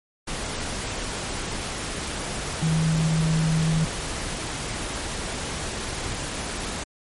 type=tone in noise; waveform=sine; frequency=160 Hz; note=D#3; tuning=49 cents sharp; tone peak=-19 dBFS; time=2.62-3.85 s; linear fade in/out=10 ms; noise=pink; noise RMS=-30 dBFS; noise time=0.27-6.84 s; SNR=+8 dB; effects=MP3 48 kbps